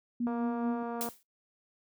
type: tone with tremolo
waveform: sine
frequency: 239.2 Hz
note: A#3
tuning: 45 cents sharp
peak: -27 dBFS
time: 0.2-0.83 s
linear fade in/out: 5 ms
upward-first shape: sine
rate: 4.4 Hz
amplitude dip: 70%
type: click train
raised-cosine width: 1 ms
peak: -25 dBFS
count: 193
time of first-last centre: 0.27-1.087 s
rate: 235 Hz
type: noise with exponential decay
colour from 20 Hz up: blue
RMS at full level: -32 dBFS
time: 1.01-1.23 s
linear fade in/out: 0 ms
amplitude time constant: 47 ms
effects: noise-tail reverb RT60 0.2 s tail -25 dB re dry + high-pass 80 Hz 12 dB/octave